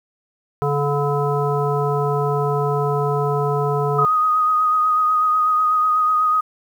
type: harmonic tone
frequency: 143.7 Hz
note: D3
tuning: 37 cents flat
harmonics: 1 / 3 / 5 / 7 / 9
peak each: -21 / -21 / -26 / -26 / -27 dBFS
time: 0.62-4.05 s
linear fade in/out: 0 ms
type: tone with vibrato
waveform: sine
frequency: 1248 Hz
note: D#6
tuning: 5 cents sharp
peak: -14 dBFS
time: 3.98-6.41 s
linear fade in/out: 10 ms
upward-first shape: sine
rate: 8.1 Hz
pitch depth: 22 cents each way
effects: 8-bit